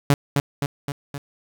sawtooth tone with echo, 142 Hz, C#3, 42 cents sharp, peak -9 dBFS, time 0.1-0.14 s, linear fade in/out 2 ms, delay 260 ms, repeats 4, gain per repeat -4 dB, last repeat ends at 1.18 s, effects 8-bit

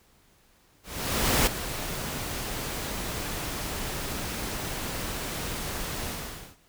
pink noise with ADSR envelope, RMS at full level -21 dBFS, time 0.83-6.57 s, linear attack 640 ms, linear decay 6 ms, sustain -12 dB, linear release 510 ms, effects pink hiss -62 dBFS RMS until 6.68 s

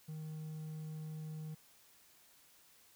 triangle tone, 155.9 Hz, D#3, 4 cents sharp, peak -40 dBFS, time 0.08-1.55 s, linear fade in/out 10 ms, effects white hiss -65 dBFS RMS until 2.95 s

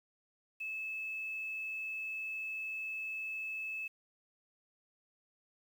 sine tone with quantisation, 2607 Hz, E7, 20 cents flat, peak -37 dBFS, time 0.6-3.88 s, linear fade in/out 10 ms, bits 10, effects none

